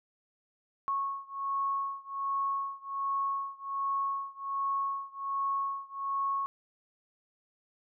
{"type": "beating tone pair", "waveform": "sine", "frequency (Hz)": [1100, 1101.3], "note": ["C#6", "C#6"], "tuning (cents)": [-14, -12], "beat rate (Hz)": 1.3, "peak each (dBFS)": [-33, -34], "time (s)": [0.88, 6.46], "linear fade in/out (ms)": 0, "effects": []}